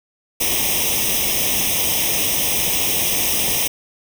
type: noise with comb filter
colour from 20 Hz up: white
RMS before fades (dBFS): -19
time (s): 0.4-3.68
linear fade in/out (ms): 10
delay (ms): 0.34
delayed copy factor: +1
effects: none